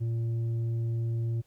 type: tone with tanh clipping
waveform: sine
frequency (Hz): 115.4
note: A#2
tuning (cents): -17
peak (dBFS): -28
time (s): 0-1.42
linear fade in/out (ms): 20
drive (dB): 5
effects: pink hiss -69 dBFS RMS until 1.46 s